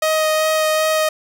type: tone with vibrato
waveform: sawtooth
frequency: 626 Hz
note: D#5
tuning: 10 cents sharp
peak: -11 dBFS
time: 0.02-1.09 s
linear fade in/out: 5 ms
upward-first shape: sine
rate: 2.6 Hz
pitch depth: 9 cents each way
effects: none